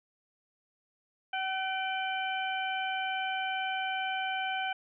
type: harmonic tone with a mistuned harmonic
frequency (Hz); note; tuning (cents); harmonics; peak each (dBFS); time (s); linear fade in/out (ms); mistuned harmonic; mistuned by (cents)
760; F#5; +46; 1 / 2 / 3 / 4; -33 / -36 / -38 / -39; 1.33-4.73; 5; 3; +58
effects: none